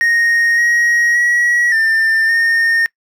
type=tone with pitch steps; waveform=triangle; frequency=1862 / 1890 / 1917 / 1793 / 1833 Hz; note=A#6 / A#6 / A#6 / A6 / A#6; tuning=-2 / +23 / +48 / +32 / -30 cents; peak=-9 dBFS; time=0.01-2.86 s; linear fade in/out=0 ms; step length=570 ms; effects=noise-tail reverb RT60 0.1 s tail -23 dB re dry